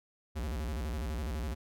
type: tone with vibrato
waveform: square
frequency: 66.6 Hz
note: C2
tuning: 31 cents sharp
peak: -34 dBFS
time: 0.35-1.55 s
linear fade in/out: 20 ms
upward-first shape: square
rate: 12 Hz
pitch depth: 250 cents each way
effects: none